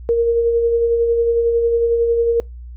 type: tone with tremolo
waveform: sine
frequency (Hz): 466.2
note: A#4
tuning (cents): 0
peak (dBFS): -11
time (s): 0.09-2.4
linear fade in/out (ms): 0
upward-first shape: sine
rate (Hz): 11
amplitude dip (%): 35
effects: noise-tail reverb RT60 0.2 s tail -25 dB re dry + added 60 Hz sine -31 dBFS peak until 2.76 s